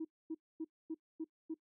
sine tone bursts, 320.5 Hz, E4, 49 cents flat, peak -36 dBFS, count 6, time 0-1.544 s, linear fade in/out 10 ms, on 49 ms, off 250 ms, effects noise-tail reverb RT60 0.1 s tail -20 dB re dry + tanh soft clip ceiling -33 dBFS

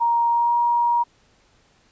sine tone with pitch glide, 938 to 949.4 Hz, A#5 to A#5, +11 to +31 cents, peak -16 dBFS, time 0-1.04 s, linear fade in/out 20 ms, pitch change +20 cents, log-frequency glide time 0.29-0.56 s, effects pink hiss -59 dBFS RMS until 1.91 s + resampled to 16000 Hz

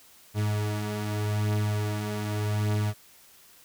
40% pulse beating tone pair, 104.5 / 105.34 Hz, G#2 / G#2, +11 / +25 cents, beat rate 0.84 Hz, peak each -32 / -26 dBFS, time 0.34-2.94 s, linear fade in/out 50 ms, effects white hiss -55 dBFS RMS until 3.64 s

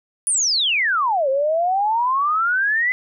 sine exponential two-way sweep, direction down then up, 10000 to 523.3 to 2041 Hz, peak -16 dBFS, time 0.27-2.92 s, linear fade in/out 0 ms, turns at 1.29 s, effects none

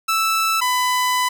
sawtooth tone pair in turn, 1318.5 / 1000.1 Hz, E6 / B5, 0 / +21 cents, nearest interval perfect fourth, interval 479 cents, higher first, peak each -13 dBFS, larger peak neither, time 0.08-0.61 / 0.61-1.29 s, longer second, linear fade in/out 10 ms, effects none

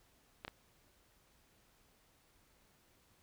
clicks, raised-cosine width 0.3 ms, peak -27 dBFS, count 2, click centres 0.449 / 0.48 s, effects pink hiss -70 dBFS RMS until 3.22 s

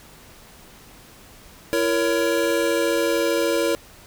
square chord, A# diminished, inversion second, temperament just, 335.6 / 466.2 / 559.4 Hz, E4 / A#4 / C#5, +31 / 0 / +16 cents, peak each -24 dBFS, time 1.73-3.75 s, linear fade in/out 0 ms, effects pink hiss -47 dBFS RMS until 4.06 s

